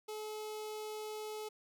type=tone with notch filter; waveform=sawtooth; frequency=428.7 Hz; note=A4; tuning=45 cents flat; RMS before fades=-43 dBFS; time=0.08-1.49 s; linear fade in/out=10 ms; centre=1700 Hz; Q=1.6; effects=none